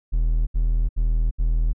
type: tone bursts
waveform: triangle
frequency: 40.24 Hz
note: E1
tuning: 41 cents flat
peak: -15 dBFS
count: 4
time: 0.12-1.733 s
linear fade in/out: 20 ms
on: 350 ms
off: 71 ms
effects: none